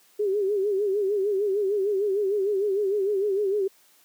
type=tone with vibrato; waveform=sine; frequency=400.6 Hz; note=G4; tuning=38 cents sharp; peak=-21 dBFS; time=0.19-3.68 s; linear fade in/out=10 ms; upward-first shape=sine; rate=6.6 Hz; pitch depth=96 cents each way; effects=white hiss -59 dBFS RMS until 4.04 s + high-pass 200 Hz 12 dB/octave